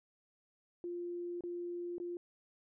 sine tone with dropouts, 349.2 Hz, F4, in tune, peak -38 dBFS, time 0.84-2.17 s, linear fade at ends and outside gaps 1 ms, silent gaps 1.408-1.437 / 1.982-2 s, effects none

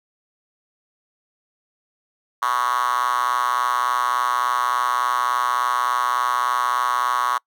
5% pulse tone with high-pass filter, 123.47 Hz, B2, in tune, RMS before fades -21 dBFS, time 2.42-7.38 s, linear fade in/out 5 ms, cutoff 1100 Hz, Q 6.7, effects noise-tail reverb RT60 0.1 s tail -26 dB re dry

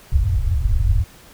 white low-pass noise, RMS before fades -17 dBFS, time 0.12-1.04 s, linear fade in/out 5 ms, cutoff 100 Hz, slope 48 dB/octave, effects pink hiss -46 dBFS RMS until 1.33 s

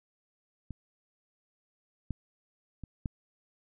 clicks, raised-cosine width 5 ms, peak -27 / -21 / -29 / -20 dBFS, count 4, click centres 0.707 / 2.107 / 2.837 / 3.058 s, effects none

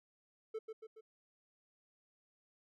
triangle tone with echo, 440 Hz, A4, in tune, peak -36 dBFS, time 0.54-0.59 s, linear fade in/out 10 ms, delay 140 ms, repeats 3, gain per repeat -5 dB, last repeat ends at 1.01 s, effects none

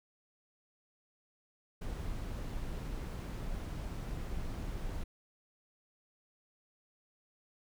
brown noise, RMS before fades -39 dBFS, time 1.81-5.04 s, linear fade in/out 10 ms, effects none

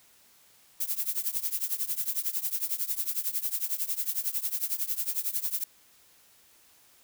violet noise with tremolo, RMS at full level -27 dBFS, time 0.8-5.64 s, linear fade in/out 5 ms, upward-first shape triangle, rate 11 Hz, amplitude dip 95%, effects white hiss -60 dBFS RMS until 7.03 s

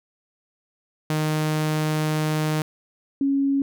sawtooth / sine tone pair in turn, 154.5 / 276.3 Hz, D#3 / C#4, -12 / -6 cents, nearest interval minor seventh, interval 1006 cents, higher second, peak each -17 / -18 dBFS, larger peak first, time 1.1-2.62 / 3.21-3.62 s, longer first, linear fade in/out 2 ms, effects none

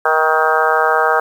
harmonic tone with a mistuned harmonic, 158 Hz, D#3, 27 cents sharp, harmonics 3 / 4 / 5 / 6 / 7 / 8 / 9 / 10, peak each -19 / -20 / -18 / -21 / -22 / -18 / -22 / -19 dBFS, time 0.05-1.2 s, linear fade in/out 5 ms, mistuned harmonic 5, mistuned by -17 cents, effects 7-bit

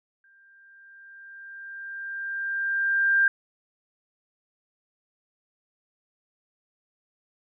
sine tone with exponential growth, 1590 Hz, G6, 24 cents sharp, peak -16 dBFS, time 0.24-3.28 s, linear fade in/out 2 ms, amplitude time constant 660 ms, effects none

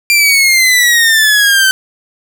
sawtooth exponential sweep, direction down, 2382 to 1532 Hz, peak -3 dBFS, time 0.1-1.71 s, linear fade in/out 0 ms, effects none

